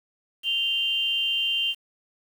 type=tone pair together; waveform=sine; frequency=2794 / 3129 Hz; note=F7 / G7; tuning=0 / -4 cents; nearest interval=major second; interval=196 cents; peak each=-25 dBFS; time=0.43-1.75 s; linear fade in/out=50 ms; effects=8-bit